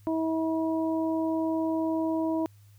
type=harmonic tone; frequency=322.1 Hz; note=E4; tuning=40 cents flat; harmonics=1 / 2 / 3; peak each=-26 / -32 / -36 dBFS; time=0.07-2.46 s; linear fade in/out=0 ms; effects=added 102 Hz sine -52 dBFS peak until 2.78 s + white hiss -66 dBFS RMS until 2.78 s